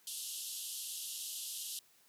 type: band-pass noise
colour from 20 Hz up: white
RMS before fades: -43 dBFS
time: 0.07-1.79 s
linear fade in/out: 2 ms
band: 2800 to 13000 Hz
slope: 96 dB/octave
effects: white hiss -67 dBFS RMS until 2.08 s + high-pass 100 Hz 12 dB/octave